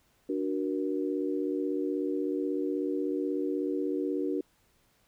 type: chord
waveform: sine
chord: D augmented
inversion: none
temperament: equal with one note detuned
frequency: 293.7 / 370 / 472.4 Hz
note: D4 / F#4 / A#4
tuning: 0 / 0 / +23 cents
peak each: -31 / -32 / -35 dBFS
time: 0.29-4.41 s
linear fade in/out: 5 ms
effects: pink hiss -68 dBFS RMS until 5.07 s